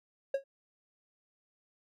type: tone with exponential decay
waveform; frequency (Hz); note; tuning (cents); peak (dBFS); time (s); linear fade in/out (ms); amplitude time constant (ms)
triangle; 547; C#5; -23; -22; 0.34-0.44; 5; 21
effects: none